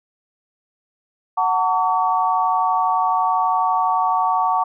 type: tone cluster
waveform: sine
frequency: 742 / 903 / 1135 Hz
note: F#5 / A5 / C#6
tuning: +5 / +45 / +41 cents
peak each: -20 dBFS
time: 1.37-4.64 s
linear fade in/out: 10 ms
effects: none